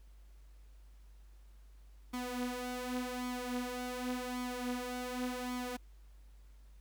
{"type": "tone with flanger", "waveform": "sawtooth", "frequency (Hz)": 248.9, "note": "B3", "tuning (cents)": 14, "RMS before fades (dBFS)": -39, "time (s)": [2.13, 5.77], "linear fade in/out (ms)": 10, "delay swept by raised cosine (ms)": [0.89, 6.69], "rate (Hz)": 0.88, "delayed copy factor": 0.65, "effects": ["added 50 Hz sine -54 dBFS peak until 6.8 s", "pink hiss -72 dBFS RMS until 6.8 s"]}